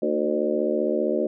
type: harmonic tone with a mistuned harmonic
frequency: 75.3 Hz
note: D2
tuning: 44 cents sharp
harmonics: 3 / 4 / 5 / 6 / 7 / 8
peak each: -29 / -29 / -26 / -30 / -27 / -28 dBFS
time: 0.02-1.27 s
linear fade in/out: 5 ms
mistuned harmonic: 5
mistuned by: -48 cents
effects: none